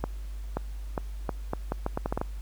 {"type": "accelerating click train", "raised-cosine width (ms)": 1, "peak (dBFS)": -14, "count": 12, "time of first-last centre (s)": [0.04, 2.214], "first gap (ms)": 530, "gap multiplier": 0.77, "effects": ["added 50 Hz sine -34 dBFS peak until 2.41 s", "pink hiss -56 dBFS RMS until 2.41 s"]}